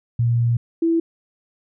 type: tone pair in turn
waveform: sine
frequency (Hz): 118.2 / 331.2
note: A#2 / E4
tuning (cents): +24 / +8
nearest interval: octave + tritone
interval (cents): 1784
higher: second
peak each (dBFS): -15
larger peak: neither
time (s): 0.19-0.57 / 0.82-1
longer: first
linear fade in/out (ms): 5
effects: none